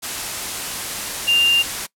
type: tone in noise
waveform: sine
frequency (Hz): 2794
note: F7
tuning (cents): 0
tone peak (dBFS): -12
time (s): 1.27-1.63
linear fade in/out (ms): 20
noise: white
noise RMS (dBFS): -26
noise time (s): 0.02-1.87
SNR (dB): +11
effects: noise-tail reverb RT60 0.1 s tail -21 dB re dry + low-pass 12000 Hz 12 dB/octave